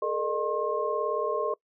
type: tone cluster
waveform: sine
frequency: 424.7 / 462.9 / 608 / 1070 Hz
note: G#4 / A#4 / D#5 / C6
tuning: +39 / -12 / -40 / +38 cents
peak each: -31 dBFS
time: 0.02-1.54 s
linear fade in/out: 5 ms
effects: noise-tail reverb RT60 0.1 s tail -24 dB re dry